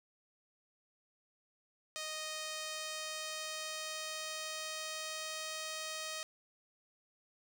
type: tone with pitch glide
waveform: 5% pulse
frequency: 622.3 to 627.7 Hz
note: D#5 to D#5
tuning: 0 to +15 cents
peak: -28 dBFS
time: 1.96-6.23 s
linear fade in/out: 0 ms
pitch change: +15 cents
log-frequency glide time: 2.62-5.6 s
effects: none